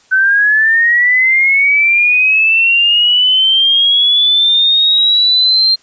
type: linear sweep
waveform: sine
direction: up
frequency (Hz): 1514 to 4186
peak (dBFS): -7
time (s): 0.11-5.76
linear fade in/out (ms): 20
effects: white hiss -49 dBFS RMS until 5.82 s + resampled to 16000 Hz

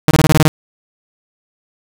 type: tone bursts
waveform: sawtooth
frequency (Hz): 155.56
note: D#3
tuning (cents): 0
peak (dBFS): -3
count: 8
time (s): 0.08-0.48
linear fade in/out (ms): 0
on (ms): 29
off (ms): 24
effects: 7-bit

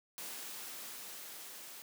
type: noise with level ramp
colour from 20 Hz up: white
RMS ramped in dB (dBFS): -44 to -50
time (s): 0.18-1.82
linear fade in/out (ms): 0
effects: high-pass 200 Hz 12 dB/octave

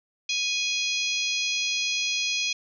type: harmonic tone with a mistuned harmonic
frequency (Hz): 830.6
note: G#5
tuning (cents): 0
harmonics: 3 / 4 / 5 / 6 / 7 / 8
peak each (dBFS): -28 / -30 / -32 / -34 / -35 / -36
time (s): 0.29-2.53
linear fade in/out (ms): 5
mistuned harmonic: 8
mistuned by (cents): -60
effects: none

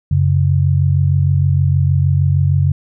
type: tone pair together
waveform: sine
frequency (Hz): 92.5 / 138.96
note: F#2 / C#3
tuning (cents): 0 / +5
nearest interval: perfect fifth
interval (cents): 705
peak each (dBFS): -13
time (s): 0.11-2.72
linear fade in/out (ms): 5
effects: none

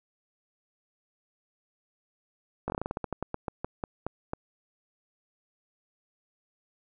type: slowing click train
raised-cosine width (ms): 1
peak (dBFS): -17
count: 18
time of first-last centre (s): 2.68-4.334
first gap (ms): 19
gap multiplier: 1.18
effects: none

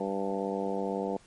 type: harmonic tone with a mistuned harmonic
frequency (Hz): 98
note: G2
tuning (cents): 0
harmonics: 2 / 3 / 4 / 5 / 6 / 7 / 8 / 9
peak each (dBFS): -35 / -38 / -36 / -34 / -41 / -38 / -44 / -40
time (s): 0-1.17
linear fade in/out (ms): 5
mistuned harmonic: 8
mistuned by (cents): +32
effects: pink hiss -59 dBFS RMS until 1.26 s + MP3 48 kbps

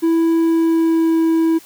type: tone with pitch glide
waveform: triangle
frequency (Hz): 329.6 to 326.2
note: E4 to E4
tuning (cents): 0 to -18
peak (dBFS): -10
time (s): 0.02-1.59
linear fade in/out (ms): 20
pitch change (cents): -18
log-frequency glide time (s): 0.39-1.2
effects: white hiss -44 dBFS RMS until 1.65 s + high-pass 80 Hz 12 dB/octave

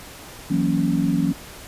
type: chord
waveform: sine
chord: F# dominant seventh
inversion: third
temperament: equal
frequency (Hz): 164.81 / 185 / 233.1 / 277.2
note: E3 / F#3 / A#3 / C#4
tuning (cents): 0 / 0 / 0 / 0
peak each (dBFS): -23 / -23 / -25 / -22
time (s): 0.5-1.33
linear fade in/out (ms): 10
effects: pink hiss -40 dBFS RMS until 1.67 s + resampled to 32000 Hz

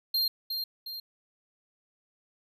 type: tone with echo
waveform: square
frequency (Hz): 4194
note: C8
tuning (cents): +3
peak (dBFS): -25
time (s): 0.14-0.28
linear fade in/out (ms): 5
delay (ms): 360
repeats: 2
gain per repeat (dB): -6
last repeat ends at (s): 1
effects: none

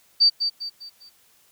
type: tone with echo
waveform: sine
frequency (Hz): 4624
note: D8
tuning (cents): -28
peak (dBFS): -12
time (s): 0.2-0.3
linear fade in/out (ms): 20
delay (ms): 200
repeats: 4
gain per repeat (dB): -8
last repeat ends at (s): 1.1
effects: white hiss -59 dBFS RMS until 1.51 s

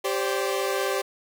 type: chord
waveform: sawtooth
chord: G suspended fourth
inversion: none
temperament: equal with one note detuned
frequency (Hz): 392 / 523.3 / 578.6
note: G4 / C5 / D5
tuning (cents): 0 / 0 / -26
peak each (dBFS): -23 / -25 / -27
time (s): 0.04-1.02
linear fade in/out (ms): 10
effects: none

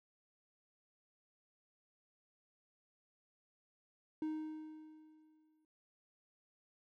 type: tone with exponential decay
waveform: triangle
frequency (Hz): 311.1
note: D#4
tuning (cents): 0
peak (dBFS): -33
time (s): 4.22-5.65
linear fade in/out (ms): 2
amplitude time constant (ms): 310
effects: none

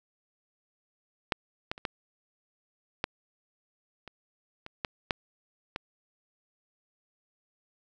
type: clicks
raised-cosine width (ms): 0.3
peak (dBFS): -9 / -15 / -28 / -14 / -11 / -27 / -25 / -14 / -10 / -17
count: 10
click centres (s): 1.322 / 1.715 / 1.779 / 1.852 / 3.041 / 4.077 / 4.664 / 4.848 / 5.108 / 5.761
effects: none

